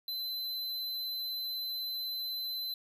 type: tone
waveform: square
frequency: 4046 Hz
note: B7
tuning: 41 cents sharp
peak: -35 dBFS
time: 0.08-2.74 s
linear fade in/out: 2 ms
effects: none